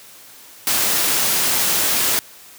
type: noise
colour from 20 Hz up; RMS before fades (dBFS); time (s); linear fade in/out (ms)
white; -18; 0.67-2.19; 0
effects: white hiss -43 dBFS RMS until 2.58 s + high-pass 100 Hz 12 dB/octave